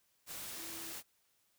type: tone in noise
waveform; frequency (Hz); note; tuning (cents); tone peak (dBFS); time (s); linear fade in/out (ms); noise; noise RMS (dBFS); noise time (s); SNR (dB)
sine; 329.6; E4; 0; -53; 0.55-0.96; 50; white; -45; 0.26-1.03; -11
effects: white hiss -75 dBFS RMS until 1.58 s